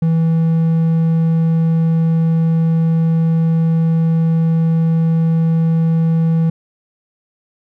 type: tone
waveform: triangle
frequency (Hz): 163.4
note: E3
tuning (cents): -15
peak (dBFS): -9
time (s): 0.02-6.5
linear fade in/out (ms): 5
effects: none